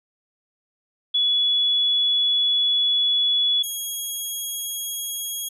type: tone pair in turn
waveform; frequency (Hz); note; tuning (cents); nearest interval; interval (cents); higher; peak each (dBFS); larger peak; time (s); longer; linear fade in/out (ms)
sine / 5% pulse; 3400 / 3303; G#7 / G#7; +40 / -10; minor second; 50; first; -17; neither; 1.14-3.63 / 3.63-5.49; first; 10
effects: resampled to 32000 Hz